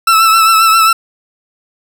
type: tone with vibrato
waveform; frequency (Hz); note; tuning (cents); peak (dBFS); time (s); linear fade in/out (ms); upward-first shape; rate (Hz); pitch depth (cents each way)
40% pulse; 1323; E6; +6; -5; 0.07-0.93; 5; triangle; 7.5; 41
effects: none